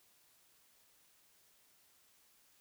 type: silence
effects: white hiss -69 dBFS RMS until 2.6 s